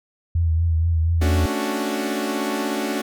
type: tone with vibrato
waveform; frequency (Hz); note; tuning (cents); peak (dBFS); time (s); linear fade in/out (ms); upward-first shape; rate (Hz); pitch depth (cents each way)
sine; 82.41; E2; 0; -16; 0.35-1.46; 5; triangle; 4.2; 58
type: chord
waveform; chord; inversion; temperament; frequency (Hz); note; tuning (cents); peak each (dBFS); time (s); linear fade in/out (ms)
sawtooth; D major seventh; second; equal; 220 / 277.2 / 293.7 / 370; A3 / C#4 / D4 / F#4; 0 / 0 / 0 / 0; -24; 1.21-3.02; 10
effects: none